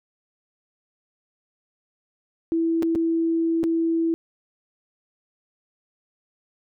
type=tone with dropouts; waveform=sine; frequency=329.6 Hz; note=E4; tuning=in tune; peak=-19 dBFS; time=2.52-4.14 s; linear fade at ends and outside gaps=0 ms; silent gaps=2.824-2.83 / 2.951-2.957 / 3.632-3.639 s; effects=none